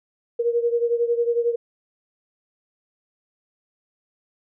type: beating tone pair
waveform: sine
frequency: 469.2 / 480.2 Hz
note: A#4 / B4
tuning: +11 / -49 cents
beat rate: 11 Hz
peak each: -20 / -24 dBFS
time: 0.39-1.56 s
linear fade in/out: 10 ms
effects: none